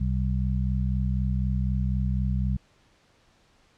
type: harmonic tone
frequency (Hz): 64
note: C2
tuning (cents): -38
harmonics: 1 / 2 / 3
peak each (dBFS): -25 / -28 / -30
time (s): 0-2.57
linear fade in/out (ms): 10
effects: pink hiss -62 dBFS RMS until 3.77 s + low-pass 6000 Hz 12 dB/octave